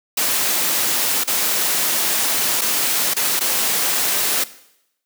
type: noise with dropouts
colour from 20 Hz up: white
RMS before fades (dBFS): -19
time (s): 0.17-4.44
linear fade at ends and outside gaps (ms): 5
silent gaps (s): 1.238-1.275 / 2.611-2.616 / 3.138-3.164 / 3.395-3.407
effects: noise-tail reverb RT60 0.8 s tail -17 dB re dry + high-pass 200 Hz 12 dB/octave